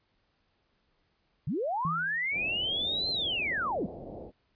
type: linear two-way sweep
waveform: sine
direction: up then down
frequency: 111.9 to 4186 to 132.1 Hz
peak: -28 dBFS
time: 1.47-3.86 s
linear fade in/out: 5 ms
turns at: 3.1 s
type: tone with exponential decay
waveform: sine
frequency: 164.2 Hz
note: E3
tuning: 6 cents flat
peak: -28 dBFS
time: 1.85-2.31 s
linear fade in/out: 0 ms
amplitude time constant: 99 ms
type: low-pass noise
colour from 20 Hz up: white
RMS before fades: -43 dBFS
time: 2.31-4.32 s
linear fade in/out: 50 ms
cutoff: 710 Hz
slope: 48 dB/octave
effects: pink hiss -73 dBFS RMS until 4.55 s + resampled to 11025 Hz